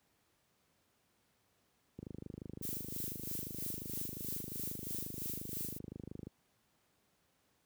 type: click train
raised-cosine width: 3 ms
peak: -31 dBFS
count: 111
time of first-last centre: 1.99-6.27 s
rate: 25.7 Hz
type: noise with tremolo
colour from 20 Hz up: violet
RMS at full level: -40 dBFS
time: 2.62-5.79 s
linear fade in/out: 10 ms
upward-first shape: sine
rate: 3.1 Hz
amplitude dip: 60%
effects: pink hiss -75 dBFS RMS until 7.65 s + high-pass 80 Hz 12 dB/octave